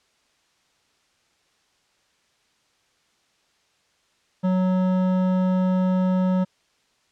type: tone with hard clipping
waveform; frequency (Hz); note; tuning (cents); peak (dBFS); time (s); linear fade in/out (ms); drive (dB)
sine; 185; F#3; 0; -20; 4.43-6.45; 20; 12
effects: white hiss -65 dBFS RMS until 7.11 s + low-pass 6000 Hz 12 dB/octave